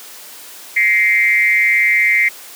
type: tone with frequency modulation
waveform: sine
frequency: 2093 Hz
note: C7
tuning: in tune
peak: -10 dBFS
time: 0.76-2.29 s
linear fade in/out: 10 ms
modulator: 196 Hz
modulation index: 0.82
effects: white hiss -36 dBFS RMS until 2.55 s + high-pass 300 Hz 12 dB/octave